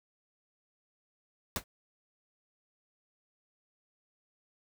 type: noise with exponential decay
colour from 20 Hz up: pink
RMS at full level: -28 dBFS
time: 1.56-1.64 s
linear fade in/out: 1 ms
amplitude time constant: 17 ms
effects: none